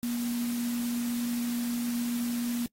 sine tone in noise, 238.8 Hz, A#3, 42 cents sharp, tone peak -28 dBFS, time 0.03-2.66 s, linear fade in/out 0 ms, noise white, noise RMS -41 dBFS, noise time 0.03-2.66 s, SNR +10 dB, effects noise-tail reverb RT60 0.1 s tail -24 dB re dry + AAC 48 kbps

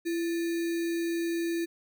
sine tone with sample-and-hold, 336.1 Hz, E4, 34 cents sharp, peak -27 dBFS, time 0.05-1.66 s, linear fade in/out 20 ms, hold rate 2100 Hz, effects none

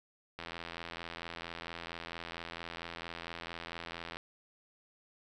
click train, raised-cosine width 0.3 ms, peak -25 dBFS, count 320, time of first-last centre 0.39-4.17 s, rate 84.4 Hz, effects none

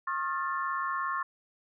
sine tone cluster, 1081 / 1238 / 1383 / 1762 Hz, C#6 / D#6 / F6 / A6, -44 / -9 / -17 / +2 cents, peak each -31 / -39 / -37 / -37 dBFS, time 0.07-1.23 s, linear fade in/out 5 ms, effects none

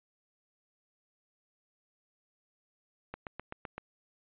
click train, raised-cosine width 0.5 ms, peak -24 dBFS, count 6, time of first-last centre 3.14-3.78 s, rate 7.81 Hz, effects resampled to 8000 Hz

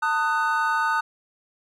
triangle chord, D# diminished, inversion second, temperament just, 896 / 1244.5 / 1493.4 Hz, A5 / D#6 / F#6, +31 / 0 / +16 cents, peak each -23 dBFS, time 0.02-1.01 s, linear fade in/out 10 ms, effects none

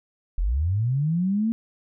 sine linear sweep, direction up, 37.08 to 231.2 Hz, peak -20 dBFS, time 0.38-1.52 s, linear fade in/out 0 ms, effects none

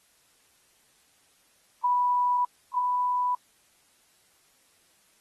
sine tone pair in turn, 984 / 990.3 Hz, B5 / B5, -7 / +4 cents, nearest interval unison, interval 11 cents, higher second, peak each -21 / -23 dBFS, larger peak first, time 1.84-2.45 / 2.74-3.35 s, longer neither, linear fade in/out 5 ms, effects white hiss -64 dBFS RMS until 5.2 s + AAC 32 kbps

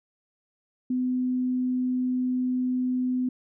sine tone, 252.8 Hz, B3, 41 cents sharp, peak -23 dBFS, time 0.9-3.29 s, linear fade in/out 5 ms, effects none

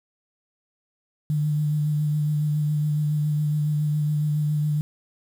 sine tone with vibrato, 150 Hz, D3, 37 cents sharp, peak -20 dBFS, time 1.3-4.81 s, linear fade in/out 0 ms, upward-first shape sine, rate 7.2 Hz, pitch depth 20 cents each way, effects 8-bit

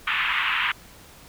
white band-pass noise, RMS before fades -24 dBFS, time 0.07-0.72 s, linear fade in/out 5 ms, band 1000 to 3000 Hz, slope 48 dB/octave, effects pink hiss -48 dBFS RMS until 1.28 s

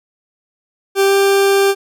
40% pulse tone with pitch glide, 392 to 394.7 Hz, G4 to G4, 0 to +12 cents, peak -9 dBFS, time 0.95-1.75 s, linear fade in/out 50 ms, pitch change +12 cents, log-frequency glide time 1.05-1.13 s, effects none

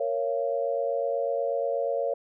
sine chord, Bb minor, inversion none, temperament equal with one note detuned, 466.2 / 554.4 / 683.3 Hz, Bb4 / Db5 / F5, 0 / 0 / -38 cents, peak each -30 / -27 / -32 dBFS, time 0-2.14 s, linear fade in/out 5 ms, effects none

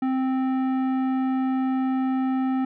triangle tone with tanh clipping, 261.6 Hz, C4, in tune, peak -23 dBFS, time 0.02-2.65 s, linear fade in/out 5 ms, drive 17 dB, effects none

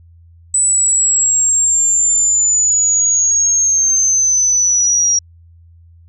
sine linear sweep, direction down, 7980 to 5680 Hz, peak -10 dBFS, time 0.54-5.19 s, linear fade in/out 5 ms, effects added 84 Hz sine -41 dBFS peak until 6.08 s

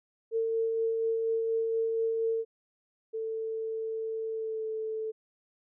sine tone with tremolo, 451.8 Hz, A4, 46 cents sharp, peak -25 dBFS, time 0.31-2.45 s, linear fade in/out 50 ms, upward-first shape sine, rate 4.2 Hz, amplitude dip 25%
sine tone with pitch glide, 445.1 to 439.2 Hz, A4 to A4, +20 to -3 cents, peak -31 dBFS, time 3.13-5.12 s, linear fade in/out 20 ms, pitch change -23 cents, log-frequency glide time 4.32-4.65 s
effects none

